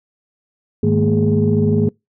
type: tone cluster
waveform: sine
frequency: 102.8 / 155.4 / 211 / 230.9 / 414.9 Hz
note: G#2 / D#3 / G#3 / A#3 / G#4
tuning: -17 / -2 / +28 / -16 / -2 cents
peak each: -18 dBFS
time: 0.83-1.89 s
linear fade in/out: 5 ms
effects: noise-tail reverb RT60 0.2 s tail -26 dB re dry + tanh soft clip ceiling -4 dBFS